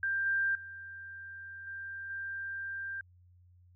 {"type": "tone with level steps", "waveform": "sine", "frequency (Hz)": 1585, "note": "G6", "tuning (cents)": 19, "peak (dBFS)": [-29, -27, -43, -39, -36], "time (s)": [0.03, 3.01], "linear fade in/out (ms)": 2, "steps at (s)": [0.26, 0.55, 1.67, 2.1], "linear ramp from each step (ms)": 2, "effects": ["added 89 Hz sine -58 dBFS peak until 3.75 s"]}